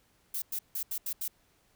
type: noise bursts at uneven times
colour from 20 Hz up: violet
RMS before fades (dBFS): -34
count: 6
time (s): 0.34-0.42 / 0.52-0.59 / 0.75-0.83 / 0.91-0.98 / 1.06-1.13 / 1.21-1.28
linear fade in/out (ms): 5
effects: pink hiss -68 dBFS RMS until 1.75 s